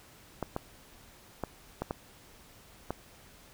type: clicks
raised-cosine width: 1 ms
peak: -18 dBFS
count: 6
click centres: 0.427 / 0.564 / 1.437 / 1.82 / 1.909 / 2.906 s
effects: pink hiss -56 dBFS RMS until 3.53 s